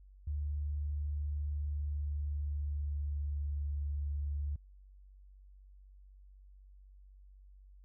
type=tone with pitch glide; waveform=sine; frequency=73.42 to 72.2 Hz; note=D2 to D2; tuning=0 to -29 cents; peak=-33 dBFS; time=0.27-4.56 s; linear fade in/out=5 ms; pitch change=-29 cents; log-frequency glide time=1.56-3.87 s; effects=added 48 Hz sine -54 dBFS peak until 7.84 s